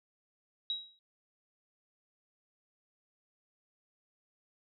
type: tone with exponential decay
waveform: sine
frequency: 3842 Hz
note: B7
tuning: 48 cents flat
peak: -29 dBFS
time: 0.7-0.99 s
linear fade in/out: 1 ms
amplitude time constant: 61 ms
effects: none